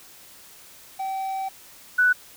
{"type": "tone pair in turn", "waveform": ["triangle", "sine"], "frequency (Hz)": [770, 1485.8], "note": ["G5", "F#6"], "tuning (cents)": [-31, 7], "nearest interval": "major seventh", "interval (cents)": 1138, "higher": "second", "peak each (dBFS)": [-24, -15], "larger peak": "second", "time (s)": [[0.99, 1.49], [1.98, 2.13]], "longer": "first", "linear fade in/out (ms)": 10, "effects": ["white hiss -48 dBFS RMS until 2.36 s"]}